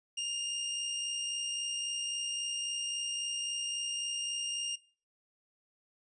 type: tone with amplitude modulation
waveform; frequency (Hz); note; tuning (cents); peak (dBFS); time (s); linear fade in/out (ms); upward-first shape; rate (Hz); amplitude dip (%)
sawtooth; 2816; F7; +14; -28; 0.17-4.76; 10; sine; 63.7; 30
effects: noise-tail reverb RT60 0.4 s tail -20 dB re dry + resampled to 22050 Hz